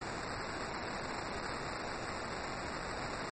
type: noise with sample-and-hold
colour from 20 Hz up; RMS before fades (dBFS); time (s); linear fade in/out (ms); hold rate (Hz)
blue; -40; 0.01-3.3; 10; 3150
effects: low-pass 12000 Hz 12 dB/octave + MP3 32 kbps